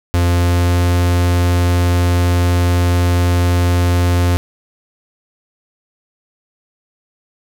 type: tone with pitch glide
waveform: 45% pulse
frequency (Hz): 87.31 to 88.02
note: F2 to F2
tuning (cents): 0 to +14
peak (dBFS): -11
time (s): 0.14-4.37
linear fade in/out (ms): 0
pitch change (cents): +14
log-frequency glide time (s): 0.3-0.86
effects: none